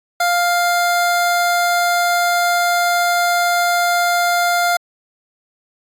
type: tone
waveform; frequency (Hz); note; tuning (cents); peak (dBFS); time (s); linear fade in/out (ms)
25% pulse; 700; F5; +4; -10; 0.2-4.77; 5
effects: AAC 64 kbps